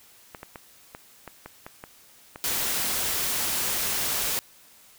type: clicks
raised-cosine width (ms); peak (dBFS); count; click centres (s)
0.5; -23; 12; 0.348 / 0.431 / 0.558 / 0.949 / 1.277 / 1.46 / 1.665 / 1.839 / 2.359 / 2.518 / 2.722 / 2.846
type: noise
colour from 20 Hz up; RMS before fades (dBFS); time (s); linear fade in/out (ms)
white; -27; 2.44-4.39; 0
effects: white hiss -54 dBFS RMS until 4.98 s